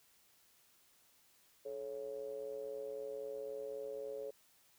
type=ring-modulated tone; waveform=triangle; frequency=61.9 Hz; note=B1; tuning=5 cents sharp; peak=-36 dBFS; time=1.65-4.31 s; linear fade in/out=10 ms; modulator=491 Hz; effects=white hiss -69 dBFS RMS until 4.78 s